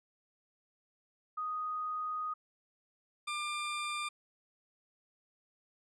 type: tone pair in turn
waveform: sine / 20% pulse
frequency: 1244.5 / 1194.6 Hz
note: D#6 / D6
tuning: 0 / +29 cents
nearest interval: minor second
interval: 71 cents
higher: first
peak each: -34 / -30 dBFS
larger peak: second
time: 1.37-2.34 / 3.27-4.09 s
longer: first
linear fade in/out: 10 ms
effects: resampled to 22050 Hz